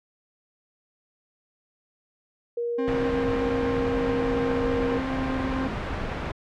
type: tone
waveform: sine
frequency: 473.4 Hz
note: A#4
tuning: 27 cents sharp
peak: -25 dBFS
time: 2.57-4.98 s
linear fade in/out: 5 ms
type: tone with pitch glide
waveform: 40% pulse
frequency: 265.3 to 263.2 Hz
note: C4 to C4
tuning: +24 to +10 cents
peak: -26 dBFS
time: 2.78-5.68 s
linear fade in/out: 10 ms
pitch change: -14 cents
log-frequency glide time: 3.21-5.35 s
type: noise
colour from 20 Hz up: pink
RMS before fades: -29 dBFS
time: 2.87-6.32 s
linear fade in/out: 10 ms
effects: low-pass 2000 Hz 12 dB/octave